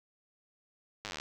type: slowing click train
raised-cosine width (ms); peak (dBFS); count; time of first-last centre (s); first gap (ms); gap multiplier
0.2; -21; 14; 1.05-1.2; 9; 1.04
effects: 10-bit